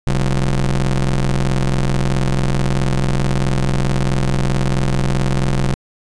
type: ring-modulated tone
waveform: 35% pulse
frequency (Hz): 63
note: B1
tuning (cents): +35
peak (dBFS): -9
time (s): 0.07-5.74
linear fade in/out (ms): 0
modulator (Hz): 72.2
effects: resampled to 22050 Hz